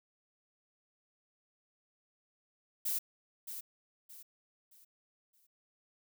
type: noise with echo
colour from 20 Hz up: violet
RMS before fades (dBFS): -34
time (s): 2.85-2.99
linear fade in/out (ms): 10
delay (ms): 620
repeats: 4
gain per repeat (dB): -9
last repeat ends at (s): 5.47
effects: none